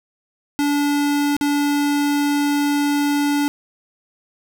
square tone with dropouts, 288.7 Hz, D4, 30 cents flat, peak -17 dBFS, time 0.59-3.48 s, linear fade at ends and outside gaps 0 ms, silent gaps 1.366-1.411 s, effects none

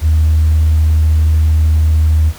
sine tone, 78.3 Hz, D#2, 11 cents sharp, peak -6 dBFS, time 0.01-2.33 s, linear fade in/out 50 ms, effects tanh soft clip ceiling -4 dBFS + pink hiss -35 dBFS RMS until 2.38 s

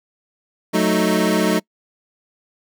25% pulse chord, D# diminished, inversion first, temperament equal, 185 / 220 / 311.1 Hz, F#3 / A3 / D#4, 0 / 0 / 0 cents, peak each -16 dBFS, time 0.73-1.6 s, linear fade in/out 20 ms, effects noise-tail reverb RT60 0.1 s tail -26 dB re dry

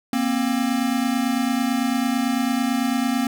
square tone pair together, 236.4 / 265.4 Hz, A#3 / C4, +24 / +25 cents, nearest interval major second, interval 201 cents, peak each -23 dBFS, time 0.13-3.27 s, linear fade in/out 2 ms, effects none

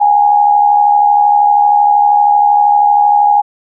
sine tone with amplitude modulation, 825 Hz, G#5, 12 cents flat, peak -3 dBFS, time 0-3.42 s, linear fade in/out 20 ms, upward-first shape sine, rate 72.8 Hz, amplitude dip 55%, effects none

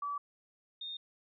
sine tone pair in turn, 1150 / 3667 Hz, D6 / A#7, -37 / -29 cents, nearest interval octave + minor sixth, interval 2008 cents, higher second, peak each -34 / -39 dBFS, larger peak first, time 0.02-0.18 / 0.81-0.97 s, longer neither, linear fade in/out 5 ms, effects none

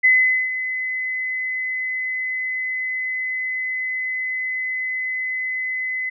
sine tone with ADSR envelope, 2027 Hz, B6, 45 cents sharp, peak -10 dBFS, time 0.03-6.1 s, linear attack 19 ms, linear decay 440 ms, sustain -12 dB, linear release 12 ms, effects none

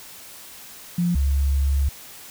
sine tone pair in turn, 174.61 / 69.29 Hz, F3 / C#2, 0 / 0 cents, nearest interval octave + major third, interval 1600 cents, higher first, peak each -18 / -17 dBFS, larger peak second, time 0.98-1.15 / 1.15-1.89 s, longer second, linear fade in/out 5 ms, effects white hiss -42 dBFS RMS until 2.3 s

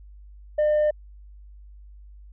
sine tone, 603 Hz, D5, 46 cents sharp, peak -15 dBFS, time 0.58-0.91 s, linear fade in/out 10 ms, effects tanh soft clip ceiling -17 dBFS + added 50 Hz sine -43 dBFS peak until 2.32 s

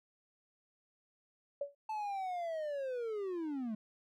sine tone with exponential decay, 568 Hz, C#5, 42 cents sharp, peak -31 dBFS, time 1.61-1.75 s, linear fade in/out 5 ms, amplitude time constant 30 ms
triangle linear sweep, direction down, 880 to 207.7 Hz, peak -34 dBFS, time 1.89-3.75 s, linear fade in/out 5 ms
effects none

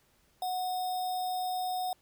sine tone with sample-and-hold, 734 Hz, F#5, 14 cents flat, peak -30 dBFS, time 0.42-1.93 s, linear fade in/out 2 ms, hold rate 4410 Hz, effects pink hiss -68 dBFS RMS until 2.01 s

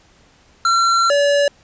square tone pair in turn, 1361 / 572.2 Hz, F6 / D5, -45 / -45 cents, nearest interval octave + minor third, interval 1500 cents, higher first, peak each -13 dBFS, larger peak neither, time 0.65-1.1 / 1.1-1.48 s, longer first, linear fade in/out 2 ms, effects pink hiss -52 dBFS RMS until 1.63 s + resampled to 16000 Hz

